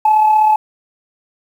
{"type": "tone with amplitude modulation", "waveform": "sine", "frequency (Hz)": 860, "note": "A5", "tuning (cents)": -40, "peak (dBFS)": -5, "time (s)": [0.05, 0.56], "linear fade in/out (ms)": 5, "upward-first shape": "sine", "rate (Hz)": 35.9, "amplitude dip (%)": 45, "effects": ["tanh soft clip ceiling -4 dBFS", "7-bit"]}